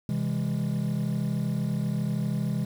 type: chord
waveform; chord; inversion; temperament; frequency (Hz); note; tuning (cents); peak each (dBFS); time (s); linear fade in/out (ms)
triangle; C augmented; none; just; 130.81 / 163.52 / 204.4; C3 / E3 / G#3; 0 / -14 / -27; -27; 0.09-2.65; 2
effects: tanh soft clip ceiling -18 dBFS + 8-bit